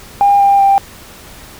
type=tone with pitch steps; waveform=sine; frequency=805 / 797.1 / 789.3 Hz; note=G5 / G5 / G5; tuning=+46 / +29 / +12 cents; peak=-5 dBFS; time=0.21-0.78 s; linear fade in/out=0 ms; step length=190 ms; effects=tanh soft clip ceiling -1 dBFS + pink hiss -36 dBFS RMS until 1.59 s